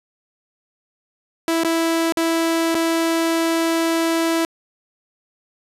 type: tone with dropouts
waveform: sawtooth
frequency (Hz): 329.6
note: E4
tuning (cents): 0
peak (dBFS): -13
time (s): 1.48-4.45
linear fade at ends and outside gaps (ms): 1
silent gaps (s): 1.636-1.647 / 2.123-2.171 / 2.745-2.751
effects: resampled to 32000 Hz